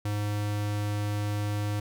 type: tone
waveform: square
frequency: 103.83 Hz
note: G#2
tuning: in tune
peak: -28 dBFS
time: 0.05-1.8 s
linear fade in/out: 5 ms
effects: none